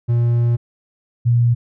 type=tone pair in turn; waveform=triangle / sine; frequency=118.7 / 119.28 Hz; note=A#2 / A#2; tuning=+32 / +40 cents; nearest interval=unison; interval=8 cents; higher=second; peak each=-11 dBFS; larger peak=neither; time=0.08-0.57 / 1.25-1.55 s; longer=first; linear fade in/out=20 ms; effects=none